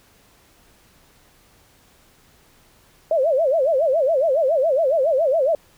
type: tone with vibrato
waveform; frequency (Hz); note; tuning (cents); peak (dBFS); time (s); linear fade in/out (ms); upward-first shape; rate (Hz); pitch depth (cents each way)
sine; 587.3; D5; 0; -15; 3.11-5.55; 2; sine; 7.2; 240
effects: pink hiss -55 dBFS RMS until 5.77 s